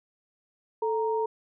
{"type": "tone pair together", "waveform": "sine", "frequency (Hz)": [440, 932.3], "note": ["A4", "A#5"], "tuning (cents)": [0, 0], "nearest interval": "octave + minor second", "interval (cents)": 1300, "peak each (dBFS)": [-26, -29], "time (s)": [0.82, 1.26], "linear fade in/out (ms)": 5, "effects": []}